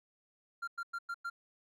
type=tone bursts; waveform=triangle; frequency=1386 Hz; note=F6; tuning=14 cents flat; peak=-34 dBFS; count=5; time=0.62-1.3 s; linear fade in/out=10 ms; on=56 ms; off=100 ms; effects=none